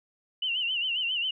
sine tone with vibrato, 2900 Hz, F#7, 35 cents flat, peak -26 dBFS, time 0.42-1.31 s, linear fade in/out 5 ms, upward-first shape sine, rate 7.4 Hz, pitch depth 110 cents each way, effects none

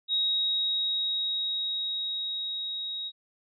sine tone with level ramp, 3790 Hz, A#7, 28 cents sharp, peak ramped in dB -23 to -32 dBFS, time 0.08-3.12 s, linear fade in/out 50 ms, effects none

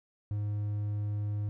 triangle tone, 103.83 Hz, G#2, in tune, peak -28 dBFS, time 0.31-1.49 s, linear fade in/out 0 ms, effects none

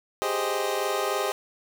25% pulse chord, Ab major seventh, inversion third, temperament equal, 392 / 415.3 / 523.3 / 622.3 Hz, G4 / Ab4 / C5 / Eb5, 0 / 0 / 0 / 0 cents, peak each -27 dBFS, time 0.22-1.32 s, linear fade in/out 0 ms, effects none

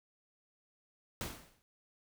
pink noise with exponential decay, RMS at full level -37 dBFS, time 1.21-1.62 s, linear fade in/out 0 ms, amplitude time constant 89 ms, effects none

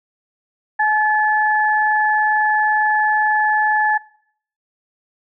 sine tone pair together, 852 / 1729.8 Hz, G#5 / A6, +44 / -30 cents, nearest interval octave, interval 1226 cents, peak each -16 dBFS, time 0.79-3.98 s, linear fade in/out 10 ms, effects noise-tail reverb RT60 0.6 s tail -20 dB re dry

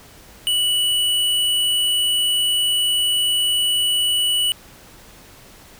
square tone, 2950 Hz, F#7, 6 cents flat, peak -17 dBFS, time 0.47-4.52 s, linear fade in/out 0 ms, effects pink hiss -45 dBFS RMS until 5.79 s

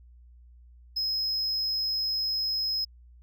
triangle tone, 5120 Hz, D#8, 49 cents sharp, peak -25 dBFS, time 0.96-2.85 s, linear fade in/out 10 ms, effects added 60 Hz sine -50 dBFS peak until 3.22 s

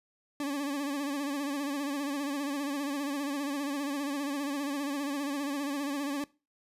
40% pulse tone with vibrato, 283.2 Hz, C#4, 37 cents sharp, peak -30 dBFS, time 0.4-6.24 s, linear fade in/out 2 ms, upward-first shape sine, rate 15 Hz, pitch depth 67 cents each way, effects noise-tail reverb RT60 0.3 s tail -21 dB re dry + resampled to 32000 Hz

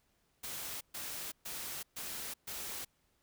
white noise bursts, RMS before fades -42 dBFS, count 5, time 0.43-2.85 s, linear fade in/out 10 ms, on 380 ms, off 130 ms, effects pink hiss -75 dBFS RMS until 3.22 s

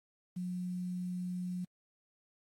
sine tone with quantisation, 180.4 Hz, F#3, 44 cents flat, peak -35 dBFS, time 0.36-1.65 s, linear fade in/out 10 ms, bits 10, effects AAC 48 kbps

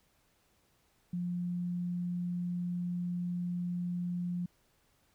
sine tone, 176.4 Hz, F3, 18 cents sharp, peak -32 dBFS, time 1.13-4.46 s, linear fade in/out 5 ms, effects pink hiss -71 dBFS RMS until 5.14 s

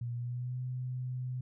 sine tone with pitch glide, 119.7 to 126.67 Hz, A#2 to B2, +46 to +44 cents, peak -34 dBFS, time 0.01-1.41 s, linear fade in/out 5 ms, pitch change +98 cents, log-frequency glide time 0.14-0.6 s, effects none

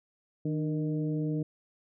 harmonic tone with a mistuned harmonic, 155.56 Hz, D#3, in tune, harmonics 1 / 2 / 3 / 4, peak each -30 / -32 / -39 / -47 dBFS, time 0.45-1.43 s, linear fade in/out 5 ms, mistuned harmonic 2, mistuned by -53 cents, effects none

